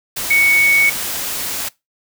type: tone in noise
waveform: sine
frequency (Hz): 2225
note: C#7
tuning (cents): +6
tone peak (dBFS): -10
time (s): 0.3-0.9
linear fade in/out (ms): 10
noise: white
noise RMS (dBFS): -23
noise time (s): 0.16-1.69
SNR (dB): +10
effects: noise-tail reverb RT60 0.2 s tail -21 dB re dry